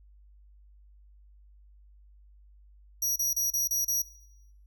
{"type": "tone bursts", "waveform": "sawtooth", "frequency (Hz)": 5780, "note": "F#8", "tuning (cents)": -41, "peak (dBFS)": -23, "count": 6, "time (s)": [3.02, 4.02], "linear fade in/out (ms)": 5, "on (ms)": 140, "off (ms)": 32, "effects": ["noise-tail reverb RT60 0.9 s tail -19 dB re dry", "added 50 Hz sine -53 dBFS peak until 4.66 s"]}